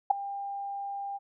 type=tone with ADSR envelope; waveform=sine; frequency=798 Hz; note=G5; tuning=31 cents sharp; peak=-14 dBFS; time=0.1-1.19 s; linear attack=9 ms; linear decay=6 ms; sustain=-19 dB; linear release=30 ms; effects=none